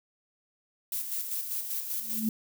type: noise with tremolo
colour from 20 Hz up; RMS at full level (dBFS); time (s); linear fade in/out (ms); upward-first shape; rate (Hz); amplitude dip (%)
violet; -32; 0.92-2.29; 2; square; 5.1; 45
type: tone with exponential growth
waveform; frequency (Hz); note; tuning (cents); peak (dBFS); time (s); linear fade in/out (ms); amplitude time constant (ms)
sine; 220; A3; 0; -22; 1.99-2.29; 2; 64
effects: none